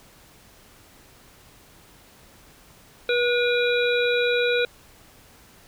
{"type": "harmonic tone", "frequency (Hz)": 484.2, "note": "B4", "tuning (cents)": -34, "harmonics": [1, 3, 5, 7, 8], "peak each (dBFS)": [-21, -26, -27, -37, -29], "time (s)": [3.09, 4.65], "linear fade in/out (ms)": 2, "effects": ["pink hiss -52 dBFS RMS until 5.67 s"]}